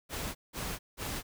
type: noise bursts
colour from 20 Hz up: pink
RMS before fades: -37 dBFS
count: 3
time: 0.09-1.23 s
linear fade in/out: 50 ms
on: 260 ms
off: 180 ms
effects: none